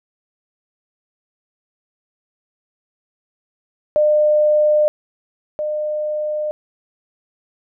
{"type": "tone pair in turn", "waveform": "sine", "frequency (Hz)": [603, 605.4], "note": ["D5", "D#5"], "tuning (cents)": [46, -48], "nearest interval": "unison", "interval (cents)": 6, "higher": "second", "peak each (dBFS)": [-11, -19], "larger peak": "first", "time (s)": [[3.96, 4.88], [5.59, 6.51]], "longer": "neither", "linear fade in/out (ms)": 0, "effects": []}